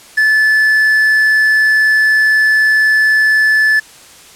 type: tone with quantisation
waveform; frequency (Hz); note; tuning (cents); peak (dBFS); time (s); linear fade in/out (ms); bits
triangle; 1738; A6; -22; -6; 0.17-3.8; 10; 5
effects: white hiss -39 dBFS RMS until 4.35 s + low-pass 10000 Hz 12 dB/octave